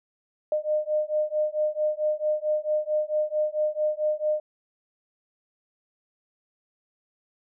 sine beating tone pair, 607 / 611.5 Hz, D#5 / D#5, -43 / -30 cents, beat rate 4.5 Hz, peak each -26 / -26 dBFS, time 0.52-4.4 s, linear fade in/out 2 ms, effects none

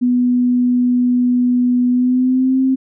sine tone with pitch glide, 246.9 to 263.1 Hz, B3 to C4, 0 to +10 cents, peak -11 dBFS, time 0.01-2.76 s, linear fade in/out 20 ms, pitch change +110 cents, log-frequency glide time 1.89-2.6 s, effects none

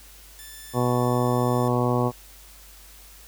5% pulse tone, 1760 Hz, A6, in tune, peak -30 dBFS, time 0.39-1.68 s, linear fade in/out 0 ms
harmonic tone, 122.8 Hz, B2, 9 cents flat, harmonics 1 / 2 / 3 / 4 / 5 / 6 / 7 / 8 / 9, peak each -24 / -26 / -28 / -28 / -31 / -32 / -32 / -34 / -31 dBFS, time 0.73-2.12 s, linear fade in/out 50 ms
effects added 50 Hz sine -49 dBFS peak until 3.27 s + white hiss -49 dBFS RMS until 3.27 s

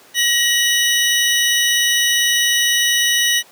25% pulse tone pair together, 1898.3 / 2959 Hz, A#6 / F#7, +31 / -1 cents, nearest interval minor sixth, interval 768 cents, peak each -13 dBFS, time 0.14-3.43 s, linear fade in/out 50 ms, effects pink hiss -46 dBFS RMS until 3.51 s + high-pass 300 Hz 12 dB/octave

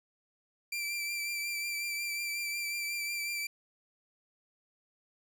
sawtooth tone with vibrato, 2349 Hz, D7, in tune, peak -30 dBFS, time 0.72-3.47 s, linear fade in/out 5 ms, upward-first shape triangle, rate 5.5 Hz, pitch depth 30 cents each way, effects none

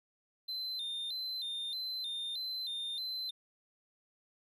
triangle tone with vibrato, 3841 Hz, B7, 49 cents flat, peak -35 dBFS, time 0.48-3.31 s, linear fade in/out 10 ms, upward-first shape square, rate 1.6 Hz, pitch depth 98 cents each way, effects none

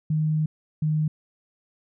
sine tone pair in turn, 155 / 154.16 Hz, D#3 / D#3, -6 / -16 cents, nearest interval unison, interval 10 cents, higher first, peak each -20 dBFS, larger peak neither, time 0.1-0.46 / 0.82-1.08 s, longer first, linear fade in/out 5 ms, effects none

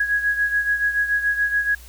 sine beating tone pair, 1660 / 1667 Hz, G#6 / G#6, -1 / +6 cents, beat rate 7 Hz, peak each -19 / -25 dBFS, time 0-1.75 s, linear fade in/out 5 ms, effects added 60 Hz sine -41 dBFS peak until 1.88 s + white hiss -47 dBFS RMS until 1.88 s

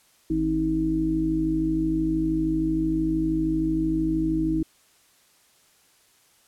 harmonic tone, 53 Hz, G#1, 36 cents sharp, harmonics 1 / 3 / 5 / 6, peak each -31 / -31 / -33 / -22 dBFS, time 0.3-4.63 s, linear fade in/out 5 ms, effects white hiss -60 dBFS RMS until 6.47 s + low-pass 12000 Hz 12 dB/octave

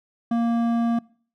sine tone with hard clipping, 233.1 Hz, A#3, in tune, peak -21 dBFS, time 0.31-0.99 s, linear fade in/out 5 ms, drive 10 dB, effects noise-tail reverb RT60 0.5 s tail -24 dB re dry

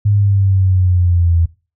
sine exponential sweep, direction down, 103.83 to 82.9 Hz, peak -9 dBFS, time 0.05-1.46 s, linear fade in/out 10 ms, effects noise-tail reverb RT60 0.3 s tail -20 dB re dry

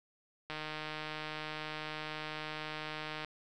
click train, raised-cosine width 0.3 ms, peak -24 dBFS, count 424, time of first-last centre 0.5-3.247 s, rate 154 Hz, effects none

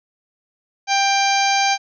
harmonic tone, 790 Hz, G5, 13 cents sharp, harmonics 1 / 2 / 3 / 4 / 5 / 6 / 7 / 8, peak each -17 / -25 / -22 / -28 / -28 / -26 / -31 / -26 dBFS, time 0.87-1.78 s, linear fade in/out 50 ms, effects none

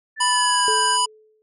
sine tone with pitch glide, 1760 to 1586.2 Hz, A6 to G6, 0 to +20 cents, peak -25 dBFS, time 0.16-0.98 s, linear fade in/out 50 ms, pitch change -180 cents, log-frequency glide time 0.27-0.75 s
harmonic tone, 987.8 Hz, B5, in tune, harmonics 1 / 3 / 5 / 7 / 9 / 10, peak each -19 / -24 / -26 / -27 / -29 / -29 dBFS, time 0.2-1.06 s, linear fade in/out 10 ms
sine tone with exponential decay, 432.5 Hz, A4, 30 cents flat, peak -22 dBFS, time 0.68-1.42 s, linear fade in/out 0 ms, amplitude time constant 160 ms
effects none

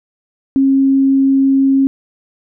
sine tone, 270.6 Hz, C#4, 42 cents flat, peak -8 dBFS, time 0.56-1.87 s, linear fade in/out 0 ms, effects none

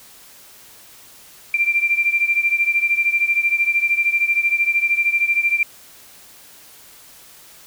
sine beating tone pair, 2361 / 2374 Hz, D7 / D7, +9 / +18 cents, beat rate 13 Hz, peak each -17 / -20 dBFS, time 1.54-5.63 s, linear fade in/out 2 ms, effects white hiss -45 dBFS RMS until 7.66 s

